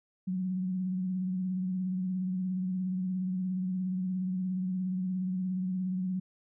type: tone with vibrato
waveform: sine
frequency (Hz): 185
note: F#3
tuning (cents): 0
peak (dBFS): -29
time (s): 0.27-6.2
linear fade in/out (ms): 10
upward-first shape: triangle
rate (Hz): 17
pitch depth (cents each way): 49
effects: none